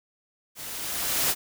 white noise with level ramp, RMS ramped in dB -39 to -22 dBFS, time 0.55-1.35 s, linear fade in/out 50 ms, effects none

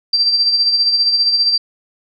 sine tone with tremolo, 4700 Hz, D8, 1 cent sharp, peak -9 dBFS, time 0.13-1.58 s, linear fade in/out 5 ms, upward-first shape sine, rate 15 Hz, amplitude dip 50%, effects none

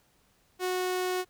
sawtooth tone, 366.6 Hz, F#4, 16 cents flat, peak -24 dBFS, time 0.59-1.25 s, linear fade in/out 50 ms, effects pink hiss -67 dBFS RMS until 1.29 s

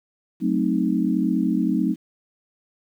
sine chord, F# diminished seventh, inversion none, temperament equal with one note detuned, 186.07 / 220 / 261.6 / 311.1 Hz, F#3 / A3 / C4 / Eb4, +10 / 0 / 0 / 0 cents, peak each -24 dBFS, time 0.4-1.96 s, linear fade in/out 50 ms, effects 9-bit

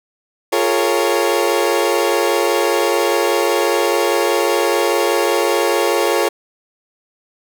30% pulse chord, Bb minor seventh, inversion second, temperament equal with one note detuned, 349.2 / 415.3 / 460.3 / 554.4 Hz, F4 / Ab4 / Bb4 / Db5, 0 / 0 / -22 / 0 cents, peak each -17 dBFS, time 0.52-6.29 s, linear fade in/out 10 ms, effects none

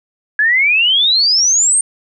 sine exponential sweep, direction up, 1668 to 8890 Hz, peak -9 dBFS, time 0.39-1.81 s, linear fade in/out 2 ms, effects none

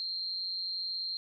sine tone with amplitude modulation, 4186 Hz, C8, in tune, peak -30 dBFS, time 0-1.17 s, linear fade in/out 0 ms, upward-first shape sine, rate 181 Hz, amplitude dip 65%, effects none

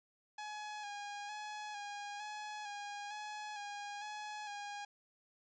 sawtooth tone with vibrato, 830.6 Hz, G#5, in tune, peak -39 dBFS, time 0.38-4.85 s, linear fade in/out 5 ms, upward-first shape square, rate 1.1 Hz, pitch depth 27 cents each way, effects resampled to 16000 Hz

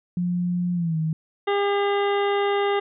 sine tone with pitch glide, 177.1 to 158.69 Hz, F3 to D#3, +24 to +34 cents, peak -21 dBFS, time 0.17-1.13 s, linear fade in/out 2 ms, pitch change -190 cents, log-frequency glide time 0.74-0.97 s
harmonic tone, 403.2 Hz, G4, 49 cents sharp, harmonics 1 / 2 / 3 / 4 / 5 / 7 / 8 / 9, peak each -21 / -26 / -30 / -36 / -32 / -37 / -42 / -40 dBFS, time 1.47-2.8 s, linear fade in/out 10 ms
effects none

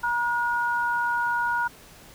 sine tone pair together, 952 / 1441.7 Hz, A#5 / F#6, +36 / -45 cents, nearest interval perfect fifth, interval 719 cents, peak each -25 dBFS, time 0.03-1.68 s, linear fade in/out 10 ms, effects pink hiss -49 dBFS RMS until 2.14 s

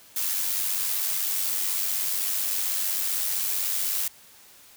blue noise with amplitude modulation, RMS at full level -25 dBFS, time 0.16-4.08 s, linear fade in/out 5 ms, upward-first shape sine, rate 95.8 Hz, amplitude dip 40%, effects white hiss -52 dBFS RMS until 4.76 s

